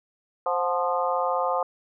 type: harmonic tone with a mistuned harmonic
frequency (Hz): 175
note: F3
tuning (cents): +4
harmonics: 3 / 4 / 5 / 6 / 7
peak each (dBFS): -27 / -28 / -29 / -30 / -30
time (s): 0.46-1.63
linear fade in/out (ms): 2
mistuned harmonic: 4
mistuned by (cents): +52
effects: none